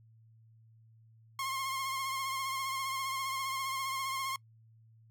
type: tone with vibrato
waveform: sawtooth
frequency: 1071 Hz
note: C6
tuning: 40 cents sharp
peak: -30 dBFS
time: 1.39-4.36 s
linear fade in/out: 2 ms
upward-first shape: triangle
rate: 15 Hz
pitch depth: 45 cents each way
effects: noise-tail reverb RT60 0.1 s tail -25 dB re dry + added 112 Hz sine -58 dBFS peak until 5.1 s